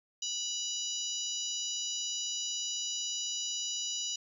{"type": "harmonic tone", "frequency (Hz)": 978, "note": "B5", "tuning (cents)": -17, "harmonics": [3, 4, 5, 6, 7], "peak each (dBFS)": [-38, -41, -43, -38, -40], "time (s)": [0.22, 4.16], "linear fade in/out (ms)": 5, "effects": ["11-bit"]}